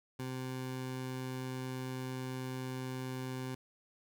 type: tone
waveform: 20% pulse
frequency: 129.2 Hz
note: C3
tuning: 21 cents flat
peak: -33 dBFS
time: 0.19-3.55 s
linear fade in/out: 5 ms
effects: none